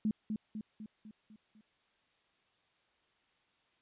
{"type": "tone with echo", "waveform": "sine", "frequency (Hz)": 214.9, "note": "A3", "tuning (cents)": -41, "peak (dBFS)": -28, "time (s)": [0.05, 0.11], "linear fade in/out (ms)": 2, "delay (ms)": 250, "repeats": 6, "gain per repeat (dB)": -5, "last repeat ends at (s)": 1.61, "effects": ["white hiss -73 dBFS RMS until 3.81 s", "resampled to 8000 Hz"]}